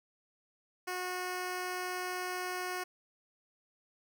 10% pulse tone, 364.1 Hz, F#4, 28 cents flat, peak -27 dBFS, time 0.87-2.84 s, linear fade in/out 10 ms, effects none

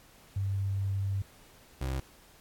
sine / 30% pulse tone pair in turn, 98 / 65.93 Hz, G2 / C2, 0 / +14 cents, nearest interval perfect fifth, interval 686 cents, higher first, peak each -28 dBFS, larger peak neither, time 0.36-1.22 / 1.81-2 s, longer first, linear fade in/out 5 ms, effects pink hiss -58 dBFS RMS until 2.4 s + AAC 64 kbps

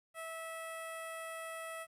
10% pulse tone with notch filter, 652 Hz, E5, 19 cents flat, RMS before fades -44 dBFS, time 0.14-1.87 s, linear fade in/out 50 ms, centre 4200 Hz, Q 0.62, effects resampled to 32000 Hz + 12-bit

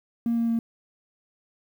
triangle tone with pitch steps, 233.1 / 231.5 / 229.9 Hz, A#3 / A#3 / A#3, 0 / -12 / -24 cents, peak -18 dBFS, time 0.26-0.59 s, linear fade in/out 2 ms, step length 110 ms, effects tanh soft clip ceiling -18 dBFS + 9-bit

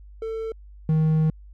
triangle tone pair in turn, 446.4 / 157.19 Hz, A4 / D#3, +25 / +18 cents, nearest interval octave + tritone, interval 1807 cents, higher first, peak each -25 / -15 dBFS, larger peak second, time 0.22-0.52 / 0.89-1.3 s, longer second, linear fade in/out 2 ms, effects added 50 Hz sine -42 dBFS peak until 1.53 s

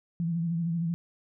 sine tone with vibrato, 167.9 Hz, E3, 32 cents sharp, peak -26 dBFS, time 0.2-0.94 s, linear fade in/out 0 ms, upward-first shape sine, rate 13 Hz, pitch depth 52 cents each way, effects none

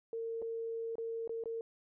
sine tone with dropouts, 456.1 Hz, A#4, 38 cents flat, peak -36 dBFS, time 0.13-1.61 s, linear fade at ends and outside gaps 1 ms, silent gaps 0.418-0.423 / 0.955-0.982 / 1.276-1.294 / 1.438-1.457 s, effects none

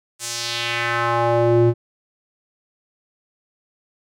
square tone with band-pass filter sweep, 118 Hz, A#2, 22 cents sharp, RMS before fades -19 dBFS, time 0.19-1.74 s, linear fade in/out 50 ms, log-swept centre 8400 to 260 Hz, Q 1.8, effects none

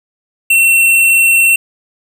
square tone, 2711 Hz, E7, 48 cents sharp, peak -7 dBFS, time 0.5-1.56 s, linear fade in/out 5 ms, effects none

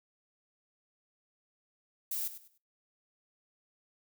violet noise with echo, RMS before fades -35 dBFS, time 2.11-2.28 s, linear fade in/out 5 ms, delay 100 ms, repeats 3, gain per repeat -12 dB, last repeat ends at 2.58 s, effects noise-tail reverb RT60 0.3 s tail -23 dB re dry

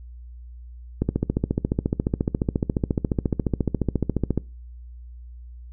click train, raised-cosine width 3 ms, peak -8 dBFS, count 49, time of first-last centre 1.02-4.377 s, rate 14.3 Hz, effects noise-tail reverb RT60 0.3 s tail -23 dB re dry + added 60 Hz sine -38 dBFS peak until 5.72 s

